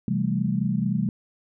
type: chord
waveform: sine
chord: A minor seventh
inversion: first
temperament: equal with one note detuned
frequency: 130.81 / 166.44 / 196 / 220 Hz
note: C3 / E3 / G3 / A3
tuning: 0 / +17 / 0 / 0 cents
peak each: -28 / -28 / -25 / -28 dBFS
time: 0.08-1.09 s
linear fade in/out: 2 ms
effects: none